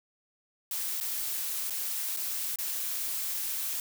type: noise with dropouts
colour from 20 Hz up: blue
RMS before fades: -33 dBFS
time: 0.71-3.8 s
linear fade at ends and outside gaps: 2 ms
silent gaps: 1.002-1.009 / 1.699-1.705 / 2.165-2.17 / 2.559-2.586 s
effects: none